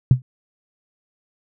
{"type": "tone with exponential decay", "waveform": "sine", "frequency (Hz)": 126.9, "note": "B2", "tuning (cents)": 47, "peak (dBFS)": -4, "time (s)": [0.11, 0.22], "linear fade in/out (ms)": 2, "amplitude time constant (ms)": 23, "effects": []}